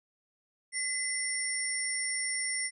sine tone cluster, 2027 / 5470 / 9060 Hz, B6 / F8 / C#9, +45 / -37 / +37 cents, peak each -34 / -38 / -33 dBFS, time 0.72-2.71 s, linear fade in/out 50 ms, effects none

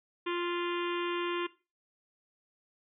harmonic tone with a mistuned harmonic, 349.1 Hz, F4, 1 cent flat, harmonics 1 / 3 / 4 / 5 / 6 / 7 / 8 / 9 / 10, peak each -32 / -37 / -44 / -44 / -46 / -43 / -44 / -46 / -49 dBFS, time 0.26-1.47 s, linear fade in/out 10 ms, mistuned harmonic 6, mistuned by -20 cents, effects noise-tail reverb RT60 0.3 s tail -18 dB re dry

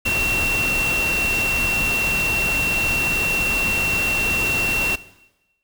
sine tone in noise, 2723 Hz, F7, 44 cents flat, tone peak -19 dBFS, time 0.05-4.96 s, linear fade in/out 10 ms, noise pink, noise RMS -26 dBFS, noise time 0.05-4.96 s, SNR +4 dB, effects noise-tail reverb RT60 1.0 s tail -17 dB re dry

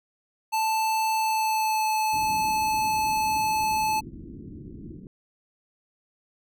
square tone with pitch glide, 880 to 867.4 Hz, A5 to A5, 0 to -25 cents, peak -23 dBFS, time 0.52-4.01 s, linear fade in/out 20 ms, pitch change -25 cents, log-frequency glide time 1.14-1.88 s
white low-pass noise, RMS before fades -41 dBFS, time 2.13-5.07 s, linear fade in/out 2 ms, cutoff 340 Hz, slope 48 dB/octave
effects none

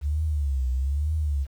sine tone with vibrato, 70.3 Hz, C#2, 25 cents sharp, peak -22 dBFS, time 0.01-1.47 s, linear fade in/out 50 ms, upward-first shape triangle, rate 1.1 Hz, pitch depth 210 cents each way, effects 9-bit

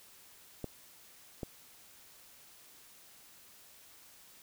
clicks, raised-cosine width 2 ms, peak -24 dBFS, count 2, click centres 0.643 / 1.432 s, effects white hiss -58 dBFS RMS until 4.42 s

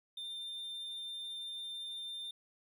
triangle tone, 3597 Hz, A7, 37 cents sharp, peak -39 dBFS, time 0.17-2.31 s, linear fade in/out 5 ms, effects none

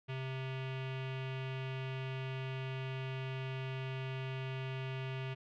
square tone with low-pass filter, 131.7 Hz, C3, 12 cents sharp, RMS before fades -40 dBFS, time 0.08-5.35 s, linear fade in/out 20 ms, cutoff 2800 Hz, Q 3.1, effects none

